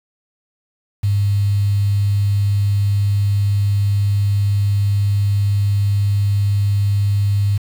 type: tone with quantisation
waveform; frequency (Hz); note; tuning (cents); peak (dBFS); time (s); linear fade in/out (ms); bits
sine; 101; G#2; -48; -13; 1.03-7.58; 10; 6
effects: none